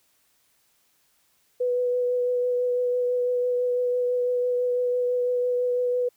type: tone with vibrato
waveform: sine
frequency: 493.9 Hz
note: B4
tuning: in tune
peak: -21 dBFS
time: 1.6-6.09 s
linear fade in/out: 10 ms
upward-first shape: triangle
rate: 6 Hz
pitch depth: 15 cents each way
effects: white hiss -66 dBFS RMS until 6.16 s